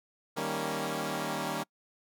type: chord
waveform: 10% pulse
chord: Eb dominant seventh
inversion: none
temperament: equal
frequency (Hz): 155.56 / 196 / 233.1 / 277.2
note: Eb3 / G3 / Bb3 / Db4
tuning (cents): 0 / 0 / 0 / 0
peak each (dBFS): -29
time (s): 0.36-1.64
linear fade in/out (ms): 20
effects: noise-tail reverb RT60 0.1 s tail -26 dB re dry